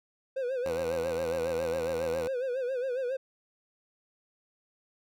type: tone with vibrato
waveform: triangle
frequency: 510 Hz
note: C5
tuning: 44 cents flat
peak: -27 dBFS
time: 0.36-3.17 s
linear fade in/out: 10 ms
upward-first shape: sine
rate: 7.3 Hz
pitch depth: 100 cents each way
type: tone with pitch glide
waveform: 5% pulse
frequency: 83.1 to 82.15 Hz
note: E2 to E2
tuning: +15 to -5 cents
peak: -25 dBFS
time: 0.65-2.28 s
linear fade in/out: 10 ms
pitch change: -20 cents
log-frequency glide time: 1.06-2.01 s
effects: none